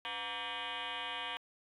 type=tone with frequency modulation; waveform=sine; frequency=2029 Hz; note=B6; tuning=46 cents sharp; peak=-36 dBFS; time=0.05-1.37 s; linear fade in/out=0 ms; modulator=218 Hz; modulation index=6.2; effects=tanh soft clip ceiling -33 dBFS